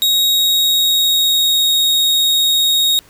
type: tone with pitch glide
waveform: 40% pulse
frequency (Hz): 3781 to 3755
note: A#7 to A#7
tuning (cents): +24 to +12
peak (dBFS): -10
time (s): 0.02-2.99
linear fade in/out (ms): 0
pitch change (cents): -12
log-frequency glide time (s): 0.24-1.73
effects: pink hiss -47 dBFS RMS until 3.09 s